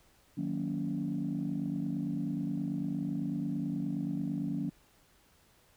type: chord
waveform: sine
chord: D# minor seventh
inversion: none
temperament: equal with one note detuned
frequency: 155.56 / 185 / 233.1 / 282 Hz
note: D#3 / F#3 / A#3 / C#4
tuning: 0 / 0 / 0 / +30 cents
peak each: -37 / -36 / -37 / -35 dBFS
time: 0.37-4.7 s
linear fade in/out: 10 ms
effects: tanh soft clip ceiling -24 dBFS + pink hiss -65 dBFS RMS until 5.76 s